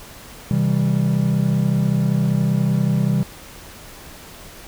triangle chord, C major, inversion none, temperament equal with one note detuned, 130.81 / 161.24 / 196 Hz, C3 / E3 / G3, 0 / -38 / 0 cents, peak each -18 dBFS, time 0.51-3.23 s, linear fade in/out 0 ms, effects pink hiss -40 dBFS RMS until 4.67 s

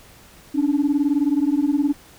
sine beating tone pair, 279 / 298 Hz, C#4 / D4, +11 / +25 cents, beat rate 19 Hz, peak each -18 dBFS, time 0.54-1.93 s, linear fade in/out 20 ms, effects tanh soft clip ceiling -12 dBFS + pink hiss -48 dBFS RMS until 2.18 s

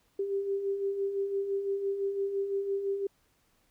sine beating tone pair, 390.3 / 396.2 Hz, G4 / G4, -8 / +18 cents, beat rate 5.9 Hz, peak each -38 / -29 dBFS, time 0.19-3.07 s, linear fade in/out 5 ms, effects pink hiss -70 dBFS RMS until 3.7 s

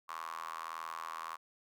square tone with high-pass filter, 40.8 Hz, E1, 17 cents flat, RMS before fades -43 dBFS, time 0.08-1.37 s, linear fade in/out 20 ms, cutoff 1100 Hz, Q 8.2, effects none

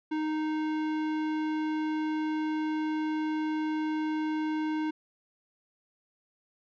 sine tone with tanh clipping, 310 Hz, D#4, 6 cents flat, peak -30 dBFS, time 0.11-4.91 s, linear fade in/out 10 ms, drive 17 dB, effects none

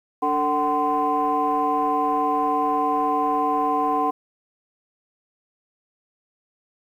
sine tone cluster, 291.4 / 448.8 / 755 / 1035 Hz, D4 / A4 / F#5 / C6, -13 / +34 / +35 / -19 cents, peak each -26 / -27 / -22 / -22 dBFS, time 0.22-4.11 s, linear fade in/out 10 ms, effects tanh soft clip ceiling -11 dBFS + 9-bit

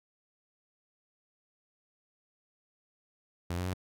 sawtooth tone with pitch steps, 86.9 / 90.2 / 92.2 Hz, F2 / F#2 / F#2, -8 / -44 / -6 cents, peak -28 dBFS, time 3.5-3.737 s, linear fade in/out 5 ms, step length 79 ms, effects none

